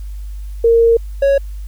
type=tone pair in turn; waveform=sine / triangle; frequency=461.6 / 554.3 Hz; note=A#4 / C#5; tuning=-17 / 0 cents; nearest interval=minor third; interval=317 cents; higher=second; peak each=-7 dBFS; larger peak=neither; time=0.64-0.97 / 1.22-1.38 s; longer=first; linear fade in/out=5 ms; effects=added 50 Hz sine -24 dBFS peak until 1.67 s + white hiss -51 dBFS RMS until 1.67 s